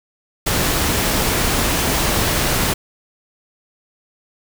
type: noise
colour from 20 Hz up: pink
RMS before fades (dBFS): -18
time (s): 0.46-2.74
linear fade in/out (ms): 10
effects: none